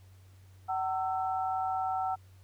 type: tone cluster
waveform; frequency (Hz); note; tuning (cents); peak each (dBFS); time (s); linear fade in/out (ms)
sine; 757 / 909 / 1328; F#5 / A#5 / E6; +39 / -44 / +12; -30 / -38 / -37; 0.68-2.16; 20
effects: added 94 Hz sine -53 dBFS peak until 2.43 s + pink hiss -66 dBFS RMS until 2.43 s